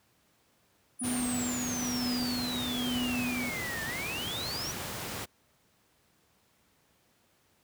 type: exponential two-way sweep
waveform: sine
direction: down then up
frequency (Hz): 9910 to 1760 to 5960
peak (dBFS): -35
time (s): 0.99-4.72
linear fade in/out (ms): 10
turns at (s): 3.84
type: tone with tremolo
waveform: triangle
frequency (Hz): 246.9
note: B3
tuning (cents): 0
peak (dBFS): -28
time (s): 1.01-3.5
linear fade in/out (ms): 10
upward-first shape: sine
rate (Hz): 1.1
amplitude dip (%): 40
type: noise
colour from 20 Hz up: pink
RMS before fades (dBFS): -37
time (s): 1.03-5.26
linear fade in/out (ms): 20
effects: pink hiss -68 dBFS RMS until 7.63 s + high-pass 80 Hz 12 dB/octave